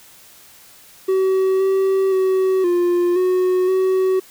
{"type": "tone with pitch steps", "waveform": "triangle", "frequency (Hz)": [379.8, 384.7, 377.7, 351.5, 367.4, 376.2], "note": ["F#4", "G4", "F#4", "F4", "F#4", "F#4"], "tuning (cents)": [45, -33, 36, 11, -12, 29], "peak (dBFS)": -12, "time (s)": [1.08, 4.2], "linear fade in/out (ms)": 10, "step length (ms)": 520, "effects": ["white hiss -46 dBFS RMS until 4.3 s"]}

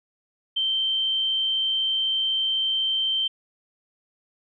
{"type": "tone", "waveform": "sine", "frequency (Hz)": 3122, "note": "G7", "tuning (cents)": -8, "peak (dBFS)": -21, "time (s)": [0.56, 3.28], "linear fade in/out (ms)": 10, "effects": []}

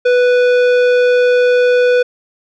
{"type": "tone with tanh clipping", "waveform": "sine", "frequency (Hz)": 493.9, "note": "B4", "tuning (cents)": 0, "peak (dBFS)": -10, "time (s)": [0.05, 2.03], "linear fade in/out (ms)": 10, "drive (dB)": 14, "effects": []}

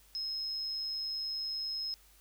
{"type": "tone", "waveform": "sine", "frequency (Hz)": 5150, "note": "E8", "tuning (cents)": -41, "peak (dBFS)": -34, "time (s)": [0.15, 1.94], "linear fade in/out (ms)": 0, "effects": ["added 50 Hz sine -63 dBFS peak until 2.2 s", "white hiss -63 dBFS RMS until 2.2 s"]}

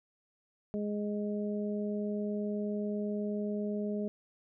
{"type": "harmonic tone", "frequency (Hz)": 207.7, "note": "G#3", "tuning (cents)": 0, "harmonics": [1, 2, 3], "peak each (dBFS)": [-33, -37, -41], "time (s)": [0.74, 4.08], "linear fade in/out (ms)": 0, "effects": []}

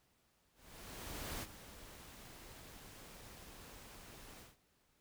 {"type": "noise with ADSR envelope", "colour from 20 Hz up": "pink", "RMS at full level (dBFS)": -43, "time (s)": [0.54, 4.57], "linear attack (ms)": 880, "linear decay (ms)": 39, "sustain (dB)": -12, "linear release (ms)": 170, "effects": ["pink hiss -75 dBFS RMS until 5 s"]}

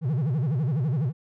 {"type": "tone with vibrato", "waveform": "triangle", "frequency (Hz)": 140.3, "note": "C#3", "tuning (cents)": 21, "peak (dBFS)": -20, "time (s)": [0.01, 1.13], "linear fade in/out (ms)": 50, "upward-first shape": "sine", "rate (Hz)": 12, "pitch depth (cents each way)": 290, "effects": []}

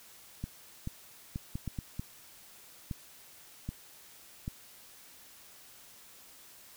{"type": "clicks", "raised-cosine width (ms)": 5, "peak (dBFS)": -23, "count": 10, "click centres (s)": [0.44, 0.874, 1.359, 1.555, 1.677, 1.788, 1.995, 2.912, 3.69, 4.479], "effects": ["white hiss -55 dBFS RMS until 6.76 s"]}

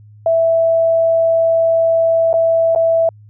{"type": "tone with dropouts", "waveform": "sine", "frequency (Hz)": 659.3, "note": "E5", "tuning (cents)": 0, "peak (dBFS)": -10, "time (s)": [0.26, 3.09], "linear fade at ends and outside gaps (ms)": 2, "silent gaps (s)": [[2.33, 2.339], [2.75, 2.759]], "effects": ["added 105 Hz sine -39 dBFS peak until 3.29 s"]}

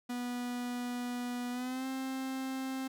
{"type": "tone with pitch glide", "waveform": "45% pulse", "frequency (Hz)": [244.8, 263.9], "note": ["B3", "C4"], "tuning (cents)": [-15, 15], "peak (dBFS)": -35, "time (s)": [0.09, 2.88], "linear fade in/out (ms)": 10, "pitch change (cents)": 130, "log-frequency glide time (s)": [1.51, 1.86], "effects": []}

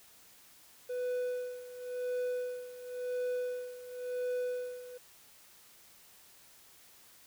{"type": "tone with tremolo", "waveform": "triangle", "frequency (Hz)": 496.9, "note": "B4", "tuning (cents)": 11, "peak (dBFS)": -29, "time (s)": [0.89, 4.98], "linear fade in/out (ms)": 10, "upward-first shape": "sine", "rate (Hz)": 0.94, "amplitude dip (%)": 80, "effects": ["white hiss -59 dBFS RMS until 7.26 s"]}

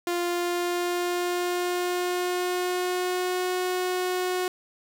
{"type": "tone with pitch glide", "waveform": "sawtooth", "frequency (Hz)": [349.2, 364.9], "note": ["F4", "F#4"], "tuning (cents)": [0, -24], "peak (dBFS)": -21, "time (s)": [0.07, 4.48], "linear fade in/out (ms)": 2, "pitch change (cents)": 76, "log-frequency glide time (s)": [0.19, 3.51], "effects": ["8-bit"]}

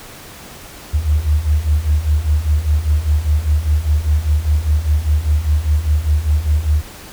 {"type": "beating tone pair", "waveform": "sine", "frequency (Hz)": [72.5, 77.5], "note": ["D2", "D#2"], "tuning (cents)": [-22, -6], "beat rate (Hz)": 5, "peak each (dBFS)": [-17, -14], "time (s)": [0.93, 6.82], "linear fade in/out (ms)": 20, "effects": ["pink hiss -36 dBFS RMS until 7.12 s"]}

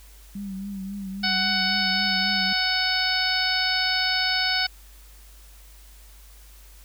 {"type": "tone with vibrato", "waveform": "sine", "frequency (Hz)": 196, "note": "G3", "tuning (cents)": 0, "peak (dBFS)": -30, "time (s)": [0.35, 2.53], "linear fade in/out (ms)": 5, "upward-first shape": "triangle", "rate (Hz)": 3.7, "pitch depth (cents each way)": 65}
{"type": "harmonic tone", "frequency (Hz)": 745, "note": "F#5", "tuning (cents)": 12, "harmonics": [1, 2, 3, 4, 5, 6, 7], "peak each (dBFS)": [-31, -27, -29, -31, -30, -27, -28], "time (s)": [1.23, 4.67], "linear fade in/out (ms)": 10}
{"effects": ["added 50 Hz sine -46 dBFS peak until 6.84 s", "white hiss -53 dBFS RMS until 6.84 s"]}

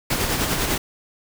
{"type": "noise with tremolo", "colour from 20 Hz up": "pink", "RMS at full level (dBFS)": -21, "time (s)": [0.1, 0.78], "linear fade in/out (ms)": 5, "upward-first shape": "sine", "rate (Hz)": 10, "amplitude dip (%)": 40, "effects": []}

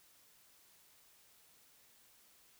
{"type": "silence", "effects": ["white hiss -66 dBFS RMS until 2.59 s"]}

